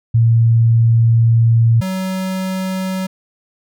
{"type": "tone pair in turn", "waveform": ["sine", "square"], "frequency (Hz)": [115.1, 188.11], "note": ["A#2", "F#3"], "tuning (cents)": [-22, 29], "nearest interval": "major sixth", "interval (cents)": 851, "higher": "second", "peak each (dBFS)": [-8, -19], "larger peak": "first", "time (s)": [[0.14, 1.81], [1.81, 3.07]], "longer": "first", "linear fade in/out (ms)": 10, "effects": []}